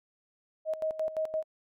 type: tone with tremolo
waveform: sine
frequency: 630 Hz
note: D#5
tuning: 21 cents sharp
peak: -27 dBFS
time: 0.65-1.44 s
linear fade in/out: 50 ms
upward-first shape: square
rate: 5.8 Hz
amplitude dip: 75%
effects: none